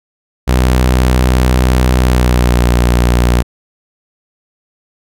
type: tone with pitch glide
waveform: sawtooth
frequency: 62.9 to 60.13 Hz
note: B1 to B1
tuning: +32 to -46 cents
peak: -4 dBFS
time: 0.47-3.43 s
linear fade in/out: 20 ms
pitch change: -78 cents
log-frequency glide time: 1.95-2.66 s
effects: none